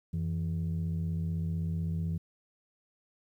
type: tone pair together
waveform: sine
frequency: 89.14 / 165 Hz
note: F2 / E3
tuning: +36 / +2 cents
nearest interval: major seventh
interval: 1066 cents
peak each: -31 / -30 dBFS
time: 0.13-2.18 s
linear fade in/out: 10 ms
effects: tanh soft clip ceiling -26 dBFS + 11-bit